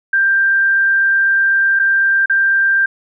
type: tone with dropouts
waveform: sine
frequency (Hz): 1582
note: G6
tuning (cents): +15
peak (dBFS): -10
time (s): 0.13-2.86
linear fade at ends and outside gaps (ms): 5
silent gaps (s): 1.792-1.796 / 2.259-2.297
effects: none